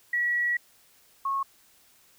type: tone pair in turn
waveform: sine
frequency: 1928 / 1094.3 Hz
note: B6 / C#6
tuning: -42 / -23 cents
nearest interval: minor seventh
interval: 981 cents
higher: first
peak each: -23 / -25 dBFS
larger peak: first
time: 0.13-0.57 / 1.25-1.43 s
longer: first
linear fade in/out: 5 ms
effects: white hiss -60 dBFS RMS until 2.18 s